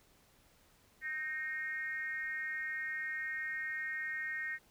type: tone with frequency modulation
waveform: sine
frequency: 1855 Hz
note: A#6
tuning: 9 cents flat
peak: -36 dBFS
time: 1.01-4.59 s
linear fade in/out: 50 ms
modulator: 288 Hz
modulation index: 0.75
effects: pink hiss -67 dBFS RMS until 4.7 s